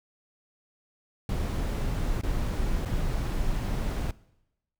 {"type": "noise with dropouts", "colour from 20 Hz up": "brown", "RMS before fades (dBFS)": -28, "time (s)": [1.29, 4.11], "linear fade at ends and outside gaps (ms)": 2, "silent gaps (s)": [[2.213, 2.234], [2.851, 2.856]], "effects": ["noise-tail reverb RT60 0.9 s tail -21 dB re dry"]}